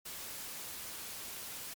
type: noise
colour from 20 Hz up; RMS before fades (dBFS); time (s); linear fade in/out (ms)
white; -44; 0.05-1.74; 10
effects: MP3 96 kbps